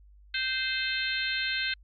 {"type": "harmonic tone", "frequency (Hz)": 520, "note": "C5", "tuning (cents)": -11, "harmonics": [3, 4, 5, 6, 7, 8], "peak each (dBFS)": [-32, -35, -35, -37, -36, -35], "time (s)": [0.34, 1.74], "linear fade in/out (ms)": 5, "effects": ["added 50 Hz sine -52 dBFS peak until 1.83 s", "AAC 64 kbps"]}